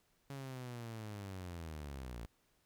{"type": "linear sweep", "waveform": "sawtooth", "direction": "down", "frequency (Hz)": [140, 55], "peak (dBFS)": -40, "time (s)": [0.3, 2.26], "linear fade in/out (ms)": 0, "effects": ["pink hiss -75 dBFS RMS until 2.65 s"]}